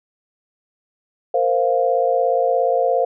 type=chord; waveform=sine; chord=Bb suspended second; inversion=none; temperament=equal; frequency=466.2 / 523.3 / 698.5 Hz; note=Bb4 / C5 / F5; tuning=0 / 0 / 0 cents; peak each=-21 / -18 / -19 dBFS; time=1.34-3.05 s; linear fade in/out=5 ms; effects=none